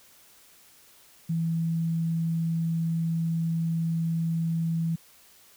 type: tone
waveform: sine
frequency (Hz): 164.81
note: E3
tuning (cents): 0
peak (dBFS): -24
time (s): 1.29-4.96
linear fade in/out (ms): 10
effects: white hiss -56 dBFS RMS until 5.56 s